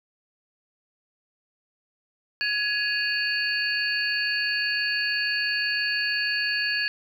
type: tone cluster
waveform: sine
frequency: 1676 / 2503 / 2785 / 4477 Hz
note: G#6 / D#7 / F7 / C#8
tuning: +15 / +10 / -5 / +16 cents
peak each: -26 / -31 / -33 / -28 dBFS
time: 2.41-6.88 s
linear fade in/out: 0 ms
effects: 9-bit